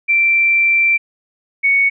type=tone pair in turn; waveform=sine; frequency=2349 / 2224 Hz; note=D7 / C#7; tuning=0 / +5 cents; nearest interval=minor second; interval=95 cents; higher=first; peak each=-10 dBFS; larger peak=neither; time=0.08-0.98 / 1.63-1.9 s; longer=first; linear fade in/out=20 ms; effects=none